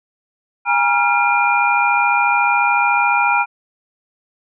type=tone cluster; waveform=sine; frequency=818 / 952 / 1383 / 2403 Hz; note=G#5 / A#5 / F6 / D7; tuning=-26 / +36 / -17 / +39 cents; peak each=-18 dBFS; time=0.65-3.46 s; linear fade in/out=50 ms; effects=none